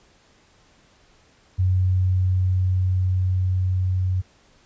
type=tone with level ramp; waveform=sine; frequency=92.5 Hz; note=F#2; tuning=in tune; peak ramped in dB=-16 to -19 dBFS; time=1.58-4.22 s; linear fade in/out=20 ms; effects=pink hiss -57 dBFS RMS until 4.65 s + resampled to 16000 Hz

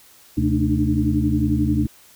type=tone cluster; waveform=sine; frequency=75.1 / 129 / 219 / 292.5 / 303.7 Hz; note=D2 / C3 / A3 / D4 / D#4; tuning=+39 / -24 / -8 / -7 / -42 cents; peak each=-23 dBFS; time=0.37-1.87 s; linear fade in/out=10 ms; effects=white hiss -50 dBFS RMS until 2.15 s

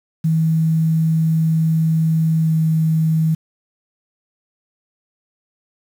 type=tone with pitch glide; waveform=sine; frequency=160.7 to 159.5 Hz; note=E3 to D#3; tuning=-44 to +43 cents; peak=-13 dBFS; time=0.24-3.35 s; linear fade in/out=10 ms; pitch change=-13 cents; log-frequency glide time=2.41-2.51 s; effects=7-bit

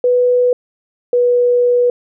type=tone pair in turn; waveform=sine; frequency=493.9 / 488.2 Hz; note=B4 / B4; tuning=0 / -20 cents; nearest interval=unison; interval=20 cents; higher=first; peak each=-9 dBFS; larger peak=neither; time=0.04-0.53 / 1.13-1.9 s; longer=second; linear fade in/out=2 ms; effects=none

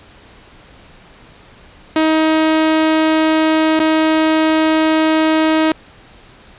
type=tone with dropouts; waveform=sawtooth; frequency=315.8 Hz; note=D#4; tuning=26 cents sharp; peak=-7 dBFS; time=1.96-5.72 s; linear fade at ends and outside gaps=2 ms; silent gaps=3.793-3.8 s; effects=pink hiss -43 dBFS RMS until 6.58 s + resampled to 8000 Hz

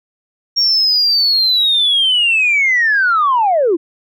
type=linear sweep; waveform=sine; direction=down; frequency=5588 to 306.4 Hz; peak=-9 dBFS; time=0.56-3.77 s; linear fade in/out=20 ms; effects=tanh soft clip ceiling -6 dBFS

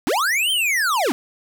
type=linear two-way sweep; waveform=square; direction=up then down; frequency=217.1 to 3191 to 217.1 Hz; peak=-18 dBFS; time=0.07-1.12 s; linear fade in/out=0 ms; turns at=0.51 s; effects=none

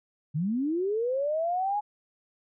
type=linear sweep; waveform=sine; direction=up; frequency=138.4 to 845 Hz; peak=-25 dBFS; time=0.34-1.81 s; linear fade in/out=20 ms; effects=none

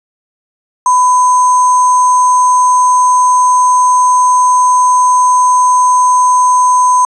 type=tone with sample-and-hold; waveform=sine; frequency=1000 Hz; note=B5; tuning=21 cents sharp; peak=-5 dBFS; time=0.86-7.05 s; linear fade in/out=2 ms; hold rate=7350 Hz; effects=resampled to 24000 Hz

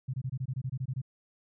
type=tone bursts; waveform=sine; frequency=130 Hz; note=C3; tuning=11 cents flat; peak=-30 dBFS; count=12; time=0.08-1.017 s; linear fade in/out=10 ms; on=57 ms; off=23 ms; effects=none

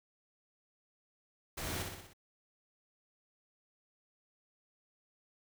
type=noise with echo; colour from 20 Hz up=pink; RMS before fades=-40 dBFS; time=1.57-1.83 s; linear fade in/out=10 ms; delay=61 ms; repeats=5; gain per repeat=-4 dB; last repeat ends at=2.135 s; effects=none

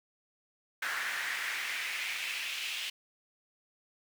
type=noise with high-pass filter sweep; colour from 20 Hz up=brown; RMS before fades=-36 dBFS; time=0.82-2.9 s; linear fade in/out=5 ms; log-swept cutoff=1600 to 2900 Hz; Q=3.2; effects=none

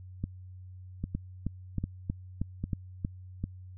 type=two click trains; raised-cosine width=5 ms; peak=-18 / -19 dBFS; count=7 / 5; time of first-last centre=1.15-3.049 / 0.24-3.44 s; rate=3.16 / 1.25 Hz; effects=added 92 Hz sine -44 dBFS peak until 3.77 s

